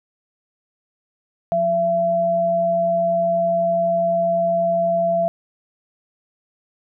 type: tone pair together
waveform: sine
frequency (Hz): 178.25 / 673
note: F3 / E5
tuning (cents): +36 / +36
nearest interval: octave + major seventh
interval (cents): 2300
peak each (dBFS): -28 / -16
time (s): 1.52-5.28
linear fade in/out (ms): 0
effects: none